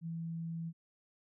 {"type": "tone", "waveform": "sine", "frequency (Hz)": 165.4, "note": "E3", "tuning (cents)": 6, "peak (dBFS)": -37, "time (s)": [0.01, 0.73], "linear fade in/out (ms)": 50, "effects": []}